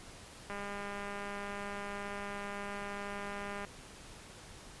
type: click train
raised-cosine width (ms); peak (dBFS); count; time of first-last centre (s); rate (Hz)
0.5; -27; 637; 0.5-3.649; 202
effects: pink hiss -52 dBFS RMS until 4.8 s + resampled to 24000 Hz